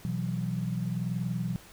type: chord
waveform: sine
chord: B suspended fourth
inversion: none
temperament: just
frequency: 123.47 / 164.63 / 185.21 Hz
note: B2 / E3 / F#3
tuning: 0 / -2 / +2 cents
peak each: -33 dBFS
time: 0.05-1.56 s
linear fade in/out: 0 ms
effects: pink hiss -52 dBFS RMS until 1.72 s